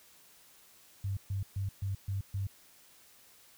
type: tone bursts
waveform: sine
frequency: 98 Hz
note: G2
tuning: in tune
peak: -31 dBFS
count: 6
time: 1.04-2.47 s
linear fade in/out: 5 ms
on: 130 ms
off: 130 ms
effects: white hiss -60 dBFS RMS until 3.57 s